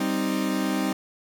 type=chord; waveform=40% pulse; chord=C minor; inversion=second; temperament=equal; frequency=196 / 261.6 / 311.1 Hz; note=G3 / C4 / Eb4; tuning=0 / 0 / 0 cents; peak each=-27 dBFS; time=0-0.93 s; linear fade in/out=5 ms; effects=none